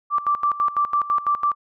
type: tone with tremolo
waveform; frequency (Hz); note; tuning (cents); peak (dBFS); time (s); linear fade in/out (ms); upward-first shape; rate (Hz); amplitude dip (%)
sine; 1170; D6; -7; -16; 0.1-1.55; 50; square; 6; 80
effects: none